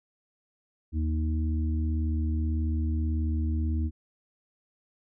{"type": "harmonic tone", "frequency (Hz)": 78.3, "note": "D#2", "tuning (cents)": 11, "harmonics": [1, 3, 4], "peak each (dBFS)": [-25, -35, -37], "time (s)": [0.92, 3.91], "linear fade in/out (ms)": 50, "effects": []}